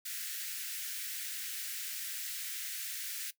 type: high-pass noise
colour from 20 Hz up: white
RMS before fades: -40 dBFS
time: 0.05-3.31 s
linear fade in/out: 10 ms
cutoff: 1500 Hz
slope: 48 dB/octave
effects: noise-tail reverb RT60 0.1 s tail -17 dB re dry